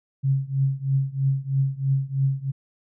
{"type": "tone with tremolo", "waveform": "sine", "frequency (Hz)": 135.9, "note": "C#3", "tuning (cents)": -34, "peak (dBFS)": -16, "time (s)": [0.23, 2.52], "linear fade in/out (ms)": 20, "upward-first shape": "triangle", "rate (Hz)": 3.1, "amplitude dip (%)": 95, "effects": []}